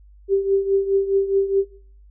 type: tone with tremolo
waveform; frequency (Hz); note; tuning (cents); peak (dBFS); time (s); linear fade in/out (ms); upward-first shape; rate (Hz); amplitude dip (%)
sine; 392; G4; 0; -13; 0.28-1.65; 50; triangle; 4.8; 80
effects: noise-tail reverb RT60 0.5 s tail -17 dB re dry + added 50 Hz sine -45 dBFS peak until 2.1 s